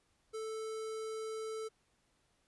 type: tone with notch filter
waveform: square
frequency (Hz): 440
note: A4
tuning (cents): 0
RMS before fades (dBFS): -41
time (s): 0.33-1.69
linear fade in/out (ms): 20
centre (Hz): 2600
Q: 1.4
effects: pink hiss -75 dBFS RMS until 2.47 s + resampled to 24000 Hz